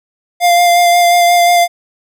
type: tone with vibrato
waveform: square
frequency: 698.5 Hz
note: F5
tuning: in tune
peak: -7 dBFS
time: 0.4-1.68 s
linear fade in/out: 50 ms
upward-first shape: sine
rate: 5.6 Hz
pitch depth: 16 cents each way
effects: none